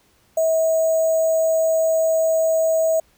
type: tone with sample-and-hold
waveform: sine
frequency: 645 Hz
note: E5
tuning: 38 cents flat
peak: -15 dBFS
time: 0.37-3 s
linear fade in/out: 5 ms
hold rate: 7350 Hz
effects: pink hiss -59 dBFS RMS until 3.17 s